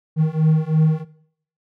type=beating tone pair; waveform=triangle; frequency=155.56 / 158.56 Hz; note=D#3 / D#3; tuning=0 / +33 cents; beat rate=3 Hz; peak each=-15 dBFS; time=0.16-1.05 s; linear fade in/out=50 ms; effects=noise-tail reverb RT60 0.6 s tail -17 dB re dry